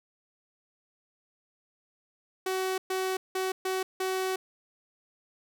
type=tone bursts at uneven times; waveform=sawtooth; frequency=376.2 Hz; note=F#4; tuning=29 cents sharp; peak=-24 dBFS; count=5; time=2.46-2.78 / 2.9-3.17 / 3.35-3.52 / 3.65-3.83 / 4-4.36 s; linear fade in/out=5 ms; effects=none